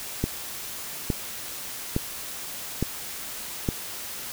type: click train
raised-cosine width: 3 ms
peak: -10 dBFS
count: 5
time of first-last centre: 0.24-3.688 s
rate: 1.16 Hz
effects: white hiss -36 dBFS RMS until 4.32 s